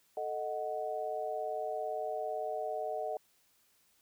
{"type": "chord", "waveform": "sine", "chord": "D# diminished", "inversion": "second", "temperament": "equal", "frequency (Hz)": [440, 622.3, 740], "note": ["A4", "D#5", "F#5"], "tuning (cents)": [0, 0, 0], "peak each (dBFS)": [-40, -37, -38], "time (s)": [0.17, 3.17], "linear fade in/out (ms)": 2, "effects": ["white hiss -70 dBFS RMS until 4.01 s"]}